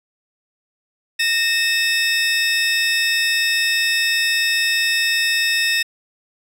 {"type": "tone pair together", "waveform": "25% pulse", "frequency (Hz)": [1845, 2609], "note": ["A#6", "E7"], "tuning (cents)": [-18, -18], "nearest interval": "tritone", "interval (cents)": 600, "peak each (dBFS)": -15, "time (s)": [1.19, 5.83], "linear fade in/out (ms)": 10, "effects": ["low-pass 12000 Hz 12 dB/octave"]}